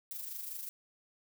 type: noise with amplitude modulation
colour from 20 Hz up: violet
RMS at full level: -40 dBFS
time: 0.11-0.69 s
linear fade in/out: 0 ms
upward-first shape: sine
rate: 25.1 Hz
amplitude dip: 50%
effects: none